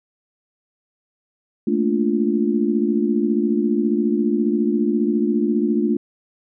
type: chord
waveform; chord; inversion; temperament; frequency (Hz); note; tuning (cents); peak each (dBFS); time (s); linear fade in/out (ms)
sine; Bb major seventh; third; just; 218.5 / 233.1 / 291.4 / 349.6; A3 / Bb3 / D4 / F4; -12 / 0 / -13 / +2; -20 / -24 / -22 / -22; 1.67-5.97; 5
effects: none